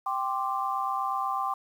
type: chord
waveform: sine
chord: G suspended fourth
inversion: none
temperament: equal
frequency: 784 / 1046.5 / 1174.7 Hz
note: G5 / C6 / D6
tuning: 0 / 0 / 0 cents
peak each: -31 dBFS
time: 0.06-1.54 s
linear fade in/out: 5 ms
effects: 9-bit